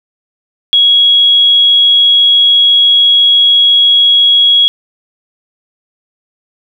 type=tone; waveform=sine; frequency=3322 Hz; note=G#7; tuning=in tune; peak=-4 dBFS; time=0.73-4.68 s; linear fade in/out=0 ms; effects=7-bit